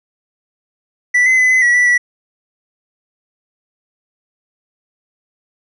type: tone with pitch steps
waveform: triangle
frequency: 1970 / 2044 / 2013 / 2030 / 1932 / 1966 / 1949 Hz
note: B6 / C7 / B6 / B6 / B6 / B6 / B6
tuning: -5 / -41 / +33 / +47 / -39 / -8 / -23 cents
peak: -7 dBFS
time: 1.14-1.98 s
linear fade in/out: 10 ms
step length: 120 ms
effects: resampled to 24000 Hz